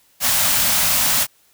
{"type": "band-stop noise", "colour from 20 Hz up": "white", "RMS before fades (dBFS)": -17, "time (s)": [0.2, 1.27], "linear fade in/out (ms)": 50, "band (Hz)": [280, 530], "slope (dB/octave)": 96, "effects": ["white hiss -57 dBFS RMS until 1.53 s"]}